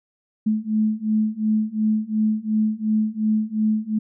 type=beating tone pair; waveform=sine; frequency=214.6 / 217.4 Hz; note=A3 / A3; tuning=-43 / -21 cents; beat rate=2.8 Hz; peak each=-22 / -21 dBFS; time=0.46-3.99 s; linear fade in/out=10 ms; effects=none